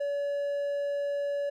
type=tone; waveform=triangle; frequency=570 Hz; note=C#5; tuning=48 cents sharp; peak=-26 dBFS; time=0-1.5 s; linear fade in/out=10 ms; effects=none